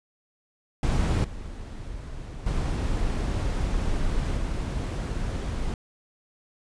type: noise with level steps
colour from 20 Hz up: brown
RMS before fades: -22 / -37 / -26 / -28 dBFS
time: 0.83-5.74 s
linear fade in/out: 2 ms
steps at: 1.24 / 2.46 / 4.37 s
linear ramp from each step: 5 ms
effects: resampled to 22050 Hz